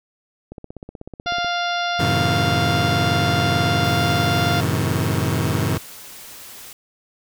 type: click train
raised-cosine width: 2 ms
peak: -21 dBFS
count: 16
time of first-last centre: 0.52-1.446 s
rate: 16.2 Hz
type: harmonic tone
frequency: 698.5 Hz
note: F5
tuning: in tune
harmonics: 1 / 2 / 3 / 4 / 5 / 6 / 7 / 8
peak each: -23 / -25 / -33 / -32 / -29 / -35 / -36 / -37 dBFS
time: 1.26-4.61 s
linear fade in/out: 10 ms
type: chord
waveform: sawtooth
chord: F# diminished seventh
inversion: none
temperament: just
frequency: 92.5 / 111 / 133.2 / 159.84 Hz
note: F#2 / A2 / C3 / Eb3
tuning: 0 / +16 / +31 / +47 cents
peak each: -20 dBFS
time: 1.99-5.78 s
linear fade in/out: 10 ms
type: noise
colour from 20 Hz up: white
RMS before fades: -39 dBFS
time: 3.84-6.73 s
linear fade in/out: 2 ms
effects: none